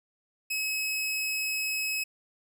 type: tone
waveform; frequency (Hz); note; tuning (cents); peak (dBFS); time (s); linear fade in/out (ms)
sawtooth; 2564; E7; -49; -25; 0.5-2.04; 10
effects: none